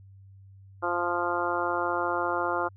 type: harmonic tone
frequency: 174.61 Hz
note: F3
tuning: in tune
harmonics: 2 / 3 / 4 / 5 / 6 / 7 / 8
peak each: -33 / -33 / -33 / -33 / -33 / -33 / -33 dBFS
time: 0.82-2.69 s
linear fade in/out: 20 ms
effects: added 97 Hz sine -48 dBFS peak until 2.76 s